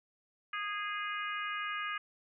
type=harmonic tone with a mistuned harmonic; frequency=412 Hz; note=G#4; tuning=14 cents flat; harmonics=3 / 4 / 5 / 6 / 7; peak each=-38 / -40 / -42 / -44 / -45 dBFS; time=0.53-1.98 s; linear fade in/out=5 ms; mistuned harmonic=5; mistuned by=+18 cents; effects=none